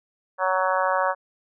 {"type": "harmonic tone", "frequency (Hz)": 186.6, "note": "F#3", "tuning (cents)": 15, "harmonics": [3, 4, 5, 6, 7, 8, 9], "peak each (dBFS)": [-25, -28, -26, -26, -31, -30, -32], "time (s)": [0.38, 1.15], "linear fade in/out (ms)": 50, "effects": []}